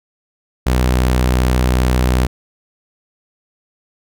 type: tone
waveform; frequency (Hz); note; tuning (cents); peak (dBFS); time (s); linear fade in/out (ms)
sawtooth; 62.6; B1; +24; -8; 0.66-2.27; 10
effects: none